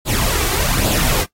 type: noise with flanger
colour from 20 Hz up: pink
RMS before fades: -17 dBFS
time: 0.05-1.26 s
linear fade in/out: 50 ms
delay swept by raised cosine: 0.25 to 2.65 ms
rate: 1.2 Hz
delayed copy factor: +0.55
effects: noise-tail reverb RT60 0.1 s tail -17 dB re dry + AAC 48 kbps